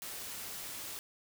white noise, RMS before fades -43 dBFS, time 0.02-0.99 s, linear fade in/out 0 ms, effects none

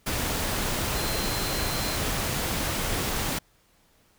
sine tone in noise, 4114 Hz, C8, 30 cents flat, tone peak -36 dBFS, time 0.95-1.96 s, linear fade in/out 10 ms, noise pink, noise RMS -28 dBFS, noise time 0.06-3.39 s, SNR -11 dB, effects pink hiss -63 dBFS RMS until 4.18 s

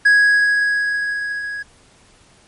triangle tone with level ramp, 1661.2 Hz, G#6, in tune, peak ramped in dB -6 to -23 dBFS, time 0.05-1.63 s, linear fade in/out 10 ms, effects pink hiss -51 dBFS RMS until 2.47 s + MP3 48 kbps

